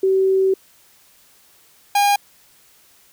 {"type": "tone pair in turn", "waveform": ["sine", "45% pulse"], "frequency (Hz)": [382.4, 811.8], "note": ["G4", "G#5"], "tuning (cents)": [-43, -40], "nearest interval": "octave + minor second", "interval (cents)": 1303, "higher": "second", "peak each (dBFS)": -13, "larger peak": "neither", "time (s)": [[0.03, 0.54], [1.95, 2.16]], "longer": "first", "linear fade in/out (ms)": 5, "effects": ["white hiss -53 dBFS RMS until 3.12 s"]}